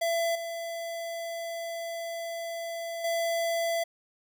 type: tone with level steps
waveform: square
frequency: 671 Hz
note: E5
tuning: 31 cents sharp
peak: -26 / -34 / -27 dBFS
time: 0.01-3.84 s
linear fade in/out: 10 ms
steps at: 0.35 / 3.04 s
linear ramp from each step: 5 ms
effects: none